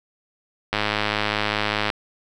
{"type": "click train", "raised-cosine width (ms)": 0.3, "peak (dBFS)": -5, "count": 124, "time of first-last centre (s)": [0.73, 1.901], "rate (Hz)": 105, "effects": []}